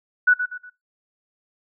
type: tone with echo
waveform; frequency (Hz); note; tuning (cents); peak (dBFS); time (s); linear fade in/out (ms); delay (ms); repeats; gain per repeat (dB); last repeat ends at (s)
sine; 1479; F#6; -1; -11; 0.27-0.34; 10; 120; 3; -9; 0.7
effects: noise-tail reverb RT60 0.2 s tail -20 dB re dry